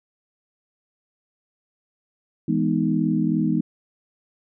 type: chord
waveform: sine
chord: E major seventh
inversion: none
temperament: equal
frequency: 164.81 / 207.7 / 246.9 / 311.1 Hz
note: E3 / G#3 / B3 / D#4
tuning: 0 / 0 / 0 / 0 cents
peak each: -24 dBFS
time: 2.48-3.61 s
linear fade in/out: 5 ms
effects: none